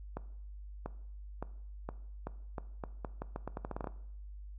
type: accelerating click train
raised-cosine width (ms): 1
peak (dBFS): -24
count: 18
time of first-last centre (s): 0.17-3.872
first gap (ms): 690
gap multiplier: 0.82
effects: noise-tail reverb RT60 0.7 s tail -17 dB re dry + added 50 Hz sine -44 dBFS peak until 4.58 s